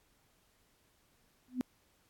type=tone with exponential growth; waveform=sine; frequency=251.8 Hz; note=B3; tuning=34 cents sharp; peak=-26 dBFS; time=1.48-1.61 s; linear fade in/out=0 ms; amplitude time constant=28 ms; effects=pink hiss -71 dBFS RMS until 2.09 s + AAC 64 kbps